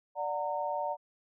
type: chord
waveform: sine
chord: D augmented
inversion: none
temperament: just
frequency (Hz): 587.3 / 734.2 / 917.7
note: D5 / F#5 / A#5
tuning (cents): 0 / -14 / -27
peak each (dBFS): -35 / -36 / -34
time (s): 0.15-0.97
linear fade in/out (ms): 50
effects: none